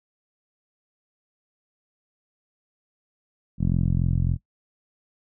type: tone with low-pass filter sweep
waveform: 10% pulse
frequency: 43.65 Hz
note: F1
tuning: in tune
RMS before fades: -22 dBFS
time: 3.58-4.38 s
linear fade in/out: 50 ms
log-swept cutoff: 190 to 120 Hz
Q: 1.5
effects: noise-tail reverb RT60 0.1 s tail -19 dB re dry